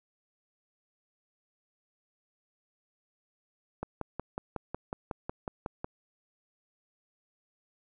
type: click train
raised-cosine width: 1 ms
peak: -20 dBFS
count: 12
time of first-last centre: 3.83-5.845 s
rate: 5.46 Hz
effects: none